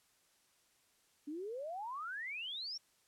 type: exponential sweep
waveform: sine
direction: up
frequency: 281.9 to 5660 Hz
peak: -40 dBFS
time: 1.27-2.78 s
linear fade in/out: 10 ms
effects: white hiss -72 dBFS RMS until 3.07 s + low-pass 11000 Hz 12 dB/octave